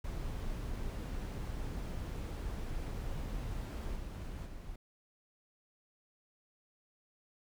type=noise with level steps; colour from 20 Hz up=brown; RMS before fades=-39 / -42 / -46 dBFS; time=0.04-4.76 s; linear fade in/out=5 ms; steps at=3.95 / 4.45 s; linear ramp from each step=20 ms; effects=none